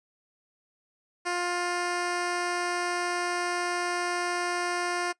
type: tone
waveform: 10% pulse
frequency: 352.8 Hz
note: F4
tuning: 18 cents sharp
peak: -19 dBFS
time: 1.25-5.13 s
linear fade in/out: 20 ms
effects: noise-tail reverb RT60 0.1 s tail -22 dB re dry + resampled to 22050 Hz